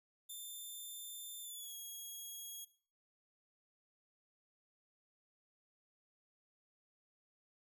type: tone with pitch glide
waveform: 5% pulse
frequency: 3563 to 3305 Hz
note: A7 to G#7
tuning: +21 to -9 cents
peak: -39 dBFS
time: 0.29-2.65 s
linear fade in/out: 10 ms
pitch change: -130 cents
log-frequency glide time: 1.42-1.75 s
effects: noise-tail reverb RT60 0.4 s tail -17 dB re dry